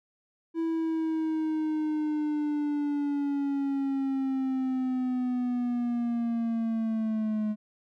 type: linear sweep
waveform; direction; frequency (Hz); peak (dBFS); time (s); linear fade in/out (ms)
triangle; down; 329.6 to 211.7; -24; 0.54-7.56; 50
effects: none